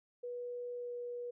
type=tone with pitch glide; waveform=sine; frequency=487.3 to 484.2 Hz; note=B4 to B4; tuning=-23 to -34 cents; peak=-39 dBFS; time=0.23-1.31 s; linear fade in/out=10 ms; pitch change=-11 cents; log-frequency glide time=0.75-0.92 s; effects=none